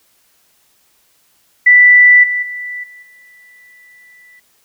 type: tone with level steps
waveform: sine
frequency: 1975.5 Hz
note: B6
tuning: in tune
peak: -3 / -14 / -22 / -35 / -41 dBFS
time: 1.66-4.4 s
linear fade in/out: 10 ms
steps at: 2.23 / 2.42 / 2.83 / 3.02 s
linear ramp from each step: 10 ms
effects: white hiss -56 dBFS RMS until 4.64 s